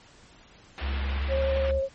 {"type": "low-pass noise", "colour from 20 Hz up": "white", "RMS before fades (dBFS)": -39, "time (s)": [0.78, 1.71], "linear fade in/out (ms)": 0, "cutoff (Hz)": 3000, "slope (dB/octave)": 24}
{"type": "tone with pitch glide", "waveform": "triangle", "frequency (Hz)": [68.2, 70.36], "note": ["C#2", "C#2"], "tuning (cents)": [-28, 26], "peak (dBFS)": -24, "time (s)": [0.8, 1.82], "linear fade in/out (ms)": 50, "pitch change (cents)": 54, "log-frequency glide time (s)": [1.2, 1.33]}
{"type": "tone with vibrato", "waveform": "sine", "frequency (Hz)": 540, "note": "C#5", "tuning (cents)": -45, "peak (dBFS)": -24, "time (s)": [1.28, 1.89], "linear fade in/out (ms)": 50, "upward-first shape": "square", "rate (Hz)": 11, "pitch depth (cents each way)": 8}
{"effects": ["pink hiss -54 dBFS RMS until 1.94 s", "MP3 32 kbps"]}